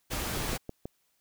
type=noise; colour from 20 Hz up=pink; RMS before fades=-33 dBFS; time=0.1-0.58 s; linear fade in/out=20 ms
type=click train; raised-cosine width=2 ms; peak=-23 dBFS; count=4; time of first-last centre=0.37-0.855 s; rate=6.18 Hz
effects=white hiss -73 dBFS RMS until 1.2 s